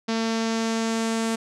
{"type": "tone with low-pass filter sweep", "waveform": "sawtooth", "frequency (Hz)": 225.7, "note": "A3", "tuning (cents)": 44, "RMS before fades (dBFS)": -25, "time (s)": [0.08, 1.36], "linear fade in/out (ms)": 10, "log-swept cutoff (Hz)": [5200, 8500], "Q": 1.9, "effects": []}